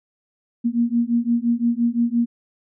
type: beating tone pair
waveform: sine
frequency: 233.1 / 238.9 Hz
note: A#3 / A#3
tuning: 0 / +43 cents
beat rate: 5.8 Hz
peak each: -20 dBFS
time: 0.64-2.26 s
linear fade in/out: 20 ms
effects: none